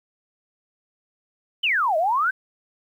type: exponential two-way sweep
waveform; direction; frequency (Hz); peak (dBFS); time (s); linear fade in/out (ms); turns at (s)
sine; down then up; 3139 to 609 to 1598; -18; 1.63-2.31; 10; 1.97
effects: 9-bit